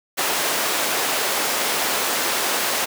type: high-pass noise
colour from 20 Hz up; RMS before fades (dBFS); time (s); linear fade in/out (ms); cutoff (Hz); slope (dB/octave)
pink; -22; 0.17-2.86; 20; 470; 12
effects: none